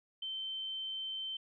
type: tone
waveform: sine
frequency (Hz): 3098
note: G7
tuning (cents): -21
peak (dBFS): -37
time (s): 0.22-1.37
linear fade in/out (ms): 5
effects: none